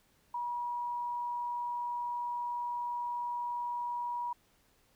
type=tone; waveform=sine; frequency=963 Hz; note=B5; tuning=44 cents flat; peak=-33 dBFS; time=0.34-4.33 s; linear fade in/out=5 ms; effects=pink hiss -69 dBFS RMS until 4.95 s